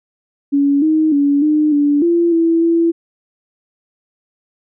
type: tone with pitch steps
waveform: sine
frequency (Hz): 282.2 / 313.3 / 284.4 / 303.8 / 289.6 / 341.2 / 331.1 / 334.4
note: C#4 / D#4 / C#4 / D#4 / D4 / F4 / E4 / E4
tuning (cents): +31 / +12 / +45 / -41 / -24 / -40 / +8 / +25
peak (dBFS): -10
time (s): 0.52-2.92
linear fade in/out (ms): 20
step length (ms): 300
effects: none